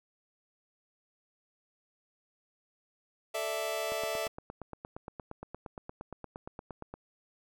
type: chord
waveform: sawtooth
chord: A suspended fourth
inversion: none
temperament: just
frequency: 440 / 586.7 / 660 Hz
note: A4 / D5 / E5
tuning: 0 / -2 / +2 cents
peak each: -35 / -34 / -30 dBFS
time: 3.34-4.28 s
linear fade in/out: 10 ms
type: click train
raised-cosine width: 1 ms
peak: -27 dBFS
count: 27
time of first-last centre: 3.92-6.94 s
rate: 8.61 Hz
effects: none